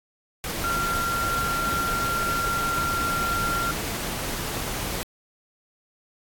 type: tone in noise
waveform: sine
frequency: 1378 Hz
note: F6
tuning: 24 cents flat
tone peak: -24 dBFS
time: 0.64-3.71 s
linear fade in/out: 0 ms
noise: pink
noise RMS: -30 dBFS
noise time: 0.44-5.03 s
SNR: +3 dB
effects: AAC 64 kbps